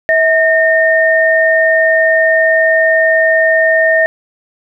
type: tone pair together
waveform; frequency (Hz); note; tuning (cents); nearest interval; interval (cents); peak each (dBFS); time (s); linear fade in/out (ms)
sine; 645 / 1829.6; E5 / A#6; -38 / -33; octave + tritone; 1805; -10; 0.09-4.06; 0
effects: none